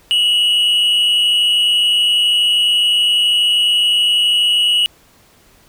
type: tone with amplitude modulation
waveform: triangle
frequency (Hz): 2917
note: F#7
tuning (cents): -25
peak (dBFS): -7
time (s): 0.11-4.86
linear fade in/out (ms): 0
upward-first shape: sine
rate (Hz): 207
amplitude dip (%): 55
effects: pink hiss -50 dBFS RMS until 5.68 s